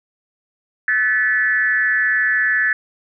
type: tone with frequency modulation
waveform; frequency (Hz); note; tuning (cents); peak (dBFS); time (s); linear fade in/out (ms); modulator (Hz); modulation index
sine; 1737; A6; -23; -14; 0.88-2.73; 2; 218; 0.81
effects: none